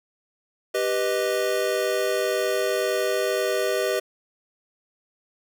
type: chord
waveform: square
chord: G augmented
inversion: none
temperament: equal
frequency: 392 / 493.9 / 622.3 Hz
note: G4 / B4 / D#5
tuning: 0 / 0 / 0 cents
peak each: -27 dBFS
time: 0.74-4 s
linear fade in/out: 10 ms
effects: none